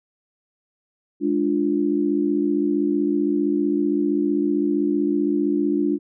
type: chord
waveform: sine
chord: D diminished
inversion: second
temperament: equal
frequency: 207.7 / 293.7 / 349.2 Hz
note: Ab3 / D4 / F4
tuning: 0 / 0 / 0 cents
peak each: -26 / -20 / -23 dBFS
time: 1.2-5.99 s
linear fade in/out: 50 ms
effects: none